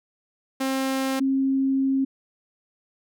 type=tone pair in turn; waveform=sawtooth / sine; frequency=266.2 / 268.7 Hz; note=C4 / C4; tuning=+30 / +46 cents; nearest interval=unison; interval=16 cents; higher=second; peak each=-19 dBFS; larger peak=neither; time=0.6-1.2 / 1.2-2.05 s; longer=second; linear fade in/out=10 ms; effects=none